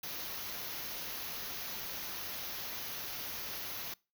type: band-stop noise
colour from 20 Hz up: white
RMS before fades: -41 dBFS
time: 0.03-3.94 s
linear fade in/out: 5 ms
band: 6500 to 11000 Hz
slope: 96 dB/octave
effects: noise-tail reverb RT60 0.3 s tail -24 dB re dry